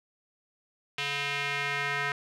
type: tone with band-pass filter sweep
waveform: square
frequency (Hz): 142.4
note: C#3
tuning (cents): +47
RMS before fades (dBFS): -31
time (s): 0.98-2.12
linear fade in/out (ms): 2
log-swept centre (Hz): 2800 to 1800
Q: 2.3
effects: none